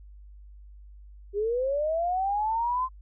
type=linear sweep; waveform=sine; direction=up; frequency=392.9 to 1046 Hz; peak=-24 dBFS; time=1.33-2.89 s; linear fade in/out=50 ms; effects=added 50 Hz sine -45 dBFS peak until 3.01 s